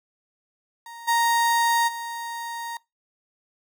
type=tone with level steps; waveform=35% pulse; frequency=932.3 Hz; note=A#5; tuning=in tune; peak=-37 / -17 / -29 dBFS; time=0.86-2.77 s; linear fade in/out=2 ms; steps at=1.07 / 1.87 s; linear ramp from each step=20 ms; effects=noise-tail reverb RT60 0.2 s tail -22 dB re dry